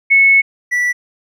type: tone pair in turn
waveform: sine / triangle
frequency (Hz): 2200 / 1960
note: C#7 / B6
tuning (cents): -14 / -14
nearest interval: major second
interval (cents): 200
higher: first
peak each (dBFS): -6 / -11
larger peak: first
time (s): 0.1-0.42 / 0.71-0.93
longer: first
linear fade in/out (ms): 20
effects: none